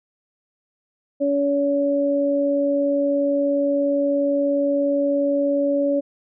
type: tone pair together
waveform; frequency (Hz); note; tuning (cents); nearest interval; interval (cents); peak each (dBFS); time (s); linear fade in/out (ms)
sine; 283 / 566; C#4 / C#5; +36 / +36; octave; 1200; -21 / -19; 1.2-6.01; 20
effects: none